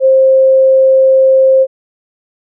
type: tone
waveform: sine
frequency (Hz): 529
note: C5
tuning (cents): +19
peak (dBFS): -4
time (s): 0-1.67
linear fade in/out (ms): 50
effects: none